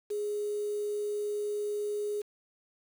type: tone with quantisation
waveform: sine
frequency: 415.3 Hz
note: G#4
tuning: in tune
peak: -30 dBFS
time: 0.1-2.22 s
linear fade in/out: 10 ms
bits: 8
effects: none